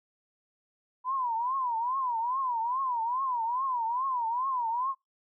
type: tone with vibrato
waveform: sine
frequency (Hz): 986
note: B5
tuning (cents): -3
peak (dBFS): -27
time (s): 1.04-4.95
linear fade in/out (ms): 50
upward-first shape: triangle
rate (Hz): 2.4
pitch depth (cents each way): 190
effects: noise-tail reverb RT60 0.2 s tail -26 dB re dry